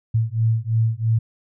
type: beating tone pair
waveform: sine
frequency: 111.4 / 114.4 Hz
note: A2 / A#2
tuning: +22 / -32 cents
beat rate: 3 Hz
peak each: -20 dBFS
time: 0.14-1.19 s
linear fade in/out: 10 ms
effects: none